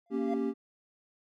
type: tone with exponential growth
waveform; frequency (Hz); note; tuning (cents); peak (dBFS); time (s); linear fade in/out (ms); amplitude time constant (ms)
triangle; 690; F5; -21; -29; 0.06-0.34; 2; 59
type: chord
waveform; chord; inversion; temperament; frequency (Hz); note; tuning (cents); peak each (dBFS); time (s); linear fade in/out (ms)
triangle; G diminished; first; equal; 233.1 / 277.2 / 392; Bb3 / Db4 / G4; 0 / 0 / 0; -31; 0.1-0.54; 50
effects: none